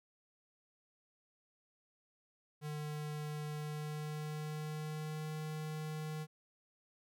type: tone with pitch glide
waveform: square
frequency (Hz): 150.5 to 154.73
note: D3 to D#3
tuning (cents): +43 to -9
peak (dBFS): -40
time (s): 2.61-6.27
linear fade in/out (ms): 50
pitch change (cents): +48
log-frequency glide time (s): 3.57-5.3
effects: none